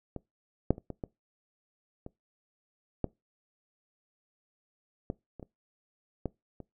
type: clicks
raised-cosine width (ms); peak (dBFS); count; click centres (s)
2; -24 / -9 / -30 / -24 / -22 / -28 / -15 / -19 / -30 / -30 / -18 / -30; 12; 0.163 / 0.706 / 0.781 / 0.903 / 1.038 / 2.064 / 3.043 / 5.101 / 5.397 / 5.428 / 6.257 / 6.603
effects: noise-tail reverb RT60 0.2 s tail -22 dB re dry